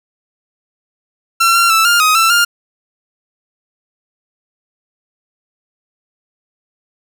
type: tone with pitch steps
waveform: sawtooth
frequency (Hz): 1356 / 1374 / 1321 / 1404 / 1256 / 1335 / 1405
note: E6 / F6 / E6 / F6 / D#6 / E6 / F6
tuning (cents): +49 / -29 / +3 / +9 / +16 / +22 / +10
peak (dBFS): -5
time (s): 1.4-2.45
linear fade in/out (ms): 10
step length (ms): 150
effects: none